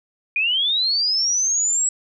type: linear sweep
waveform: sine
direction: up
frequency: 2405 to 7800 Hz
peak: -17 dBFS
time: 0.36-1.89 s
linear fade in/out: 2 ms
effects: none